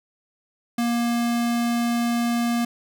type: tone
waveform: square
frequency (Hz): 236.4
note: A#3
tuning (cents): +24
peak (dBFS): -21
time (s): 0.78-2.65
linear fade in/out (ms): 5
effects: none